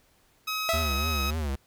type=tone; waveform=15% pulse; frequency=1272 Hz; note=D#6; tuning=38 cents sharp; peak=-22 dBFS; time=0.47-1.31 s; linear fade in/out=10 ms
type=tone with exponential decay; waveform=sawtooth; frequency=659.3 Hz; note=E5; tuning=in tune; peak=-19 dBFS; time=0.69-1.15 s; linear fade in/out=0 ms; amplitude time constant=99 ms
type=tone with vibrato; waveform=square; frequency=74 Hz; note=D2; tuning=14 cents sharp; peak=-28 dBFS; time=0.73-1.56 s; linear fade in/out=10 ms; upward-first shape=triangle; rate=3.5 Hz; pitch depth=180 cents each way
effects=pink hiss -64 dBFS RMS until 1.66 s